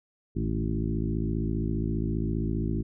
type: harmonic tone with a mistuned harmonic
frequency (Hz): 55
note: A1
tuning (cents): 0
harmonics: 1 / 2 / 3 / 4 / 5 / 6 / 7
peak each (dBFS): -31 / -32 / -33 / -33 / -36 / -35 / -40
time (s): 0.35-2.83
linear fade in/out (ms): 20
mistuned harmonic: 3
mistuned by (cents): -64
effects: none